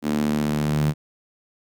sawtooth tone with high-pass filter sweep, 74.9 Hz, D2, 35 cents sharp, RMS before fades -22 dBFS, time 0.02-0.94 s, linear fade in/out 50 ms, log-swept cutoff 250 to 150 Hz, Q 3.9, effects none

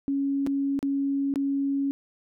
sine tone with dropouts, 277.2 Hz, C#4, in tune, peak -23 dBFS, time 0.08-1.91 s, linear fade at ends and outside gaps 0 ms, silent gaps 0.465-0.471 / 0.791-0.828 / 1.339-1.358 s, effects none

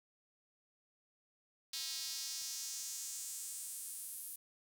square tone with high-pass filter sweep, 146.4 Hz, D3, 5 cents flat, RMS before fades -44 dBFS, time 1.73-4.36 s, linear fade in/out 5 ms, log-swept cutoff 4300 to 11000 Hz, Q 2.3, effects none

